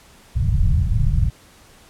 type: low-pass noise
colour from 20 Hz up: pink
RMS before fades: -17 dBFS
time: 0.35-1.3 s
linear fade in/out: 10 ms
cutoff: 160 Hz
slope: 48 dB/octave
effects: pink hiss -49 dBFS RMS until 1.89 s + low-pass 12000 Hz 12 dB/octave

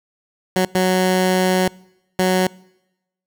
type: tone bursts at uneven times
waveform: 15% pulse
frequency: 185 Hz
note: F#3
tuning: in tune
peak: -8 dBFS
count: 3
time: 0.56-0.65 / 0.75-1.68 / 2.19-2.47 s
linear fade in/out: 2 ms
effects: noise-tail reverb RT60 0.9 s tail -24 dB re dry

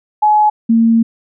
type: tone pair in turn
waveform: sine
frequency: 847 / 228.1 Hz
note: G#5 / A#3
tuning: +34 / -37 cents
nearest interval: octave + major seventh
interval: 2271 cents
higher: first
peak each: -7 dBFS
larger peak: neither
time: 0.22-0.5 / 0.69-1.03 s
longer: second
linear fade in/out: 10 ms
effects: none

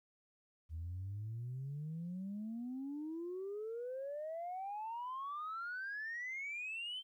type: exponential sweep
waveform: sine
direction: up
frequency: 77.9 to 3139 Hz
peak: -39 dBFS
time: 0.69-7.03 s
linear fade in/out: 50 ms
effects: tanh soft clip ceiling -37 dBFS + 13-bit

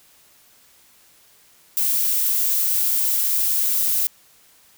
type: noise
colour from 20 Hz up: violet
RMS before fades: -20 dBFS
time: 1.77-4.07 s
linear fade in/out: 0 ms
effects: white hiss -54 dBFS RMS until 4.77 s

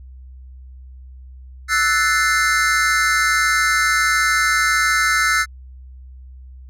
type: chord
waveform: square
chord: F# half-diminished seventh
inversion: third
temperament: equal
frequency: 1318.5 / 1480 / 1760 / 2093 Hz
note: E6 / F#6 / A6 / C7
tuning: 0 / 0 / 0 / 0 cents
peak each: -21 dBFS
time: 1.68-5.46 s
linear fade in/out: 50 ms
effects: added 64 Hz sine -36 dBFS peak until 6.69 s + low-pass 11000 Hz 12 dB/octave

